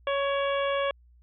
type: harmonic tone with a mistuned harmonic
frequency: 557 Hz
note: C#5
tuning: 8 cents sharp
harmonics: 1 / 2 / 3 / 4 / 5 / 6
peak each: -26 / -31 / -36 / -38 / -39 / -39 dBFS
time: 0.07-0.91 s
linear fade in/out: 2 ms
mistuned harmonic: 4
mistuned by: +40 cents
effects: added 60 Hz sine -54 dBFS peak until 1.22 s